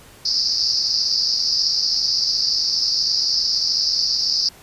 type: band-pass noise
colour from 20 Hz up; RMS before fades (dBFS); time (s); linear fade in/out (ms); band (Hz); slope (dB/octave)
white; -20; 0.25-4.49; 5; 4600 to 5300; 96
effects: pink hiss -46 dBFS RMS until 4.62 s + resampled to 32000 Hz